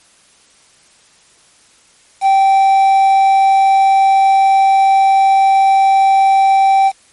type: tone with quantisation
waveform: triangle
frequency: 778 Hz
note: G5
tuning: 13 cents flat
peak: -5 dBFS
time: 2.21-6.92 s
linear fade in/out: 50 ms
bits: 5
effects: white hiss -49 dBFS RMS until 7.12 s + MP3 48 kbps